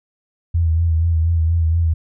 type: tone with vibrato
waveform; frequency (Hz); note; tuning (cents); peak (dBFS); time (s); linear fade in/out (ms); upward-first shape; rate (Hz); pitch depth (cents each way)
sine; 82.41; E2; 0; -13; 0.54-1.94; 10; sine; 4.2; 48
effects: none